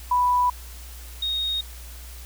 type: tone pair in turn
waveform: sine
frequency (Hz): 987.8 / 3729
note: B5 / A#7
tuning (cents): 0 / 0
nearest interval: octave + major seventh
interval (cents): 2300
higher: second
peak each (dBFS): -17 / -23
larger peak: first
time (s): 0.11-0.5 / 1.22-1.61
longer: neither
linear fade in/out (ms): 5
effects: added 60 Hz sine -38 dBFS peak until 2.25 s + white hiss -45 dBFS RMS until 2.25 s